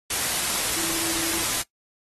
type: tone in noise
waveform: sine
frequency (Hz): 330.7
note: E4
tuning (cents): +6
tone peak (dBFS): -34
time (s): 0.76-1.43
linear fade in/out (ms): 5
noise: white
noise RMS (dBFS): -25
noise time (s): 0.1-1.62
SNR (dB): -12
effects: noise-tail reverb RT60 0.1 s tail -18 dB re dry + AAC 32 kbps